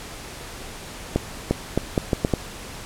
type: accelerating click train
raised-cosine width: 2 ms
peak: -5 dBFS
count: 7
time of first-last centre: 1.16-2.337 s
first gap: 350 ms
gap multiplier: 0.76
effects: pink hiss -37 dBFS RMS until 2.85 s + low-pass 11000 Hz 12 dB/octave